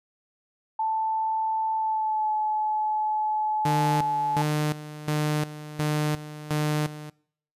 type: tone with pitch glide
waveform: sine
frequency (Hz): 881 to 857.9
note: A5 to A5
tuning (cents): +2 to -44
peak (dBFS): -23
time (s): 0.79-4.42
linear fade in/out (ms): 5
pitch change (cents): -46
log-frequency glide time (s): 1.74-2.31
type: tone with tremolo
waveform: sawtooth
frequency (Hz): 151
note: D3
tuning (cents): +48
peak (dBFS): -19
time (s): 3.65-7.1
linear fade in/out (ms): 5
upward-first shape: square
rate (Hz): 1.4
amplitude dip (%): 80
effects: noise-tail reverb RT60 0.6 s tail -23 dB re dry + resampled to 32000 Hz